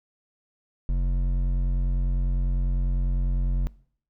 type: tone with hard clipping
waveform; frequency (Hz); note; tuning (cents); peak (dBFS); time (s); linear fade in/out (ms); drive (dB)
sine; 44.99; F#1; -48; -23; 0.89-3.67; 0; 9
effects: noise-tail reverb RT60 0.6 s tail -23 dB re dry